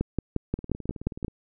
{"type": "two click trains", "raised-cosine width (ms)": 3, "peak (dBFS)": [-24, -12], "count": [14, 8], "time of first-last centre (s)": [[0.59, 1.281], [0.01, 1.247]], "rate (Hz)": [18.8, 5.66], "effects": []}